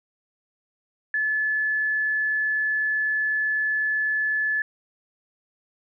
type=tone; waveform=sine; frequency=1726 Hz; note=A6; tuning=34 cents flat; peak=-21 dBFS; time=1.14-4.62 s; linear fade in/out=2 ms; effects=none